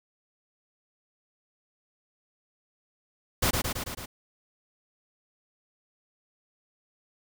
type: noise with echo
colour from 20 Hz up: pink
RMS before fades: -24 dBFS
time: 3.42-3.51 s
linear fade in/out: 10 ms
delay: 110 ms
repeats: 5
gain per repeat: -3 dB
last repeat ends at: 4.06 s
effects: none